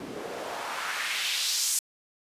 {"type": "noise with band-pass filter sweep", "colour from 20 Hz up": "white", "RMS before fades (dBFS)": -31, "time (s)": [0, 1.79], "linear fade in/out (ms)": 2, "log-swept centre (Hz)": [260, 7900], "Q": 1.6, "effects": ["resampled to 32000 Hz"]}